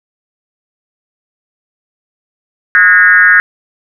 sine tone with frequency modulation, 1639 Hz, G#6, 23 cents flat, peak -3 dBFS, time 2.75-3.4 s, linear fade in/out 0 ms, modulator 188 Hz, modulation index 1.3, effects none

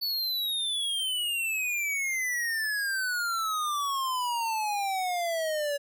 square exponential sweep, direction down, 4500 to 566 Hz, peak -28 dBFS, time 0.01-5.78 s, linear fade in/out 20 ms, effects none

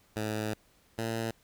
10% pulse tone pair in turn, 107.7 / 113.59 Hz, A2 / A#2, -37 / -44 cents, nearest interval minor second, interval 93 cents, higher second, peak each -23 dBFS, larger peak neither, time 0.16-0.54 / 0.98-1.31 s, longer first, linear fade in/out 5 ms, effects pink hiss -65 dBFS RMS until 1.43 s

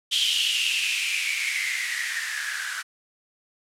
violet noise with band-pass filter sweep, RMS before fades -26 dBFS, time 0.11-2.83 s, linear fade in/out 20 ms, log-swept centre 3200 to 1500 Hz, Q 9.1, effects low-pass 9000 Hz 12 dB/octave

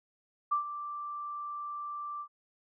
sine tone with ADSR envelope, 1174.7 Hz, D6, in tune, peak -24 dBFS, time 0.51-2.28 s, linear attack 13 ms, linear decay 110 ms, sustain -12 dB, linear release 74 ms, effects none

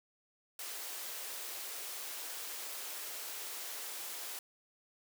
white high-pass noise, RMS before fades -43 dBFS, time 0.59-4.39 s, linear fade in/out 2 ms, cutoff 350 Hz, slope 24 dB/octave, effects none

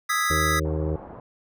square chord, E major seventh, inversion third, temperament equal, 1244.5 / 1318.5 / 1661.2 / 1975.5 Hz, D#6 / E6 / G#6 / B6, 0 / 0 / 0 / 0 cents, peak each -26 / -31 / -30 / -27 dBFS, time 0.09-0.6 s, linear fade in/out 10 ms
harmonic tone, 77.78 Hz, D#2, in tune, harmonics 1 / 2 / 4 / 5 / 6 / 7, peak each -26 / -29 / -32 / -33 / -34 / -34 dBFS, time 0.3-0.96 s, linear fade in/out 5 ms
white low-pass noise, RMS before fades -41 dBFS, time 0.65-1.2 s, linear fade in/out 2 ms, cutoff 920 Hz, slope 24 dB/octave
effects none

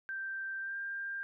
sine tone with pitch glide, 1568 to 1593.6 Hz, G6 to G6, 0 to +28 cents, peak -36 dBFS, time 0.09-1.23 s, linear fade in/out 0 ms, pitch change +28 cents, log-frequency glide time 0.6-0.77 s, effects none

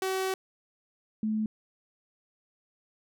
sawtooth / sine tone pair in turn, 379.3 / 216.5 Hz, F#4 / A3, +43 / -28 cents, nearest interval minor seventh, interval 971 cents, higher first, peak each -24 / -26 dBFS, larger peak first, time 0.02-0.34 / 1.23-1.46 s, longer first, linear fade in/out 2 ms, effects none

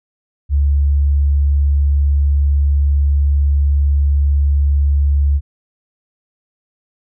sine tone, 71.1 Hz, C#2, 45 cents sharp, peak -10 dBFS, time 0.49-5.41 s, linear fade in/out 50 ms, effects none

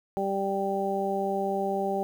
harmonic tone, 196 Hz, G3, in tune, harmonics 1 / 2 / 3 / 4, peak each -33 / -30 / -32 / -30 dBFS, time 0.17-2.03 s, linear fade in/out 0 ms, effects 9-bit

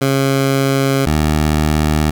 15% pulse tone pair in turn, 136.3 / 76.5 Hz, C#3 / D#2, -29 / -29 cents, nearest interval minor seventh, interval 1000 cents, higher first, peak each -6 dBFS, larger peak neither, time 0.01-1.06 / 1.06-2.11 s, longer neither, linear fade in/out 10 ms, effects none

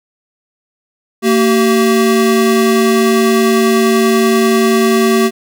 square tone pair together, 227.7 / 382.9 Hz, A#3 / G4, -40 / -41 cents, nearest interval major sixth, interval 899 cents, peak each -12 dBFS, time 1.22-5.31 s, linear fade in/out 50 ms, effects none

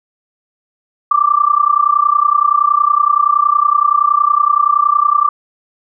sine tone with amplitude modulation, 1174.7 Hz, D6, in tune, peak -5 dBFS, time 1.11-5.29 s, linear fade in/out 5 ms, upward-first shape sine, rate 30.7 Hz, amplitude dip 90%, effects none

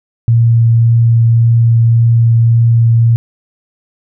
sine tone with vibrato, 115.9 Hz, A#2, 10 cents flat, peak -5 dBFS, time 0.28-3.16 s, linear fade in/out 0 ms, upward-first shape triangle, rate 1.8 Hz, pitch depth 9 cents each way, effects none

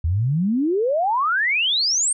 sine exponential sweep, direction up, 76.2 to 8870 Hz, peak -17 dBFS, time 0.04-2.13 s, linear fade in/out 5 ms, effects none

